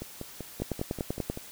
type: two click trains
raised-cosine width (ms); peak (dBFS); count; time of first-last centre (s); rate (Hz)
2; -16 / -23; 8 / 8; 0.62-1.3 / 0.02-1.374; 10.3 / 5.17
effects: white hiss -47 dBFS RMS until 1.51 s